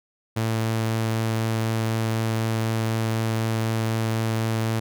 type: tone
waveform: sawtooth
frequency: 112 Hz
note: A2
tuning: 31 cents sharp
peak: -18 dBFS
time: 0.36-4.8 s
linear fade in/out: 10 ms
effects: none